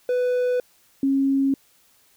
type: tone pair in turn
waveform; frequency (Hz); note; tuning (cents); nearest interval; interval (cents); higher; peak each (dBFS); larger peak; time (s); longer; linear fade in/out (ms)
triangle / sine; 496.8 / 272.6; B4 / C#4; +10 / -29; minor seventh; 1039; first; -17 / -17; neither; 0.09-0.6 / 1.03-1.54; neither; 2
effects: white hiss -59 dBFS RMS until 2.16 s